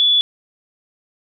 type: tone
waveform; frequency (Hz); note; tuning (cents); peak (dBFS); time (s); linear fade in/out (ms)
sine; 3436; A7; -42; -11; 0-0.21; 0
effects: none